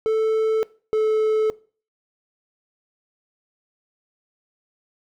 triangle tone pair in turn, 440 / 434.4 Hz, A4 / A4, 0 / -22 cents, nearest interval unison, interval 22 cents, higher first, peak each -15 dBFS, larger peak neither, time 0.06-0.63 / 0.93-1.5 s, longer neither, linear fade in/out 0 ms, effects noise-tail reverb RT60 0.4 s tail -21 dB re dry

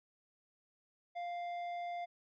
triangle tone with tanh clipping, 698.5 Hz, F5, in tune, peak -40 dBFS, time 1.15-2.06 s, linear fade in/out 20 ms, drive 13 dB, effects none

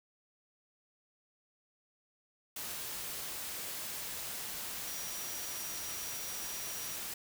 sine tone in noise, 5770 Hz, F#8, 44 cents flat, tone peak -45 dBFS, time 4.87-6.96 s, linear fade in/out 5 ms, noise white, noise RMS -41 dBFS, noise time 2.56-7.14 s, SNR -7 dB, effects none

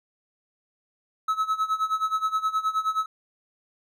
triangle tone with tremolo, 1292 Hz, E6, 35 cents flat, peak -18 dBFS, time 1.28-3.06 s, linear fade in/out 5 ms, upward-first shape sine, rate 9.5 Hz, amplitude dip 85%, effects none

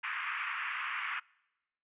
pink band-pass noise, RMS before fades -37 dBFS, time 0.03-1.2 s, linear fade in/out 10 ms, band 1100 to 2700 Hz, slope 48 dB/octave, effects noise-tail reverb RT60 1.0 s tail -26 dB re dry + resampled to 8000 Hz

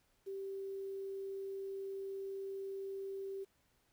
sine tone with quantisation, 389.8 Hz, G4, 10 cents flat, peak -40 dBFS, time 0.26-3.45 s, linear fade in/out 20 ms, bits 11, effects pink hiss -75 dBFS RMS until 3.92 s

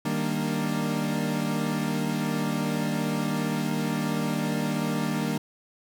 40% pulse chord, Eb major seventh, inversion none, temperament equal with one note detuned, 154.49 / 196 / 233.1 / 293.7 Hz, Eb3 / G3 / Bb3 / D4, -12 / 0 / 0 / 0 cents, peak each -30 / -30 / -29 / -32 dBFS, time 0.05-5.38 s, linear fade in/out 5 ms, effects none

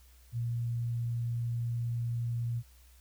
sine tone, 118.2 Hz, A#2, 24 cents sharp, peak -30 dBFS, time 0.32-2.63 s, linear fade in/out 50 ms, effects added 62 Hz sine -56 dBFS peak until 3 s + white hiss -64 dBFS RMS until 3 s

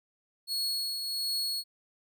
40% pulse tone with tremolo, 4342 Hz, C#8, 37 cents flat, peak -27 dBFS, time 0.47-1.64 s, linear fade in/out 50 ms, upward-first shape triangle, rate 1.4 Hz, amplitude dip 45%, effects none

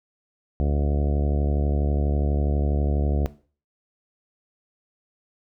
harmonic tone, 72.2 Hz, D2, 29 cents flat, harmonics 1 / 2 / 3 / 4 / 5 / 6 / 7 / 8 / 9 / 10, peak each -21 / -27 / -31 / -33 / -35 / -37 / -38 / -39 / -40 / -41 dBFS, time 0.6-3.26 s, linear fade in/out 0 ms, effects noise-tail reverb RT60 0.4 s tail -17 dB re dry

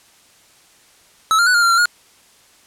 square tone with pitch steps, 1301 / 1397 / 1484 / 1410 / 1381 / 1368 / 1432 Hz, E6 / F6 / F#6 / F6 / F6 / F6 / F6, -23 / 0 / +5 / +16 / -20 / -36 / +43 cents, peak -12 dBFS, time 1.31-1.856 s, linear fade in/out 0 ms, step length 78 ms, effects white hiss -51 dBFS RMS until 2.66 s + low-pass 10000 Hz 12 dB/octave

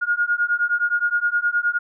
sine beating tone pair, 1424 / 1433.6 Hz, F6 / F6, +33 / +45 cents, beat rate 9.6 Hz, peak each -21 dBFS, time 0.01-1.79 s, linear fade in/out 20 ms, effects none

